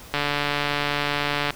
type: click train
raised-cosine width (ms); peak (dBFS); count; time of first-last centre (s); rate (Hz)
0.3; -7; 199; 0.14-1.506; 145
effects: pink hiss -43 dBFS RMS until 1.55 s